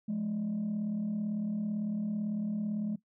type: tone pair together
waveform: sine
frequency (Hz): 173.67 / 211.6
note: F3 / G#3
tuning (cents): -9 / +33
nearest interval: minor third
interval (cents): 342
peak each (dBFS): -37 / -29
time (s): 0.08-2.96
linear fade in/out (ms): 10
effects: noise-tail reverb RT60 0.1 s tail -17 dB re dry + tanh soft clip ceiling -28 dBFS